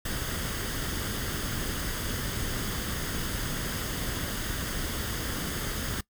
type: noise with comb filter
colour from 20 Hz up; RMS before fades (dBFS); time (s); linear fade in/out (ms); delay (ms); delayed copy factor
pink; -32; 0.05-6.01; 5; 0.61; +0.5
effects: noise-tail reverb RT60 0.1 s tail -21 dB re dry